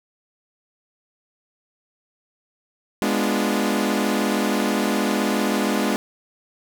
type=chord; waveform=sawtooth; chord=G# diminished seventh; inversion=none; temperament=equal; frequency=207.7 / 246.9 / 293.7 / 349.2 Hz; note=G#3 / B3 / D4 / F4; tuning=0 / 0 / 0 / 0 cents; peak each=-19 / -21 / -22 / -24 dBFS; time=3.02-5.96 s; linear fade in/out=0 ms; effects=none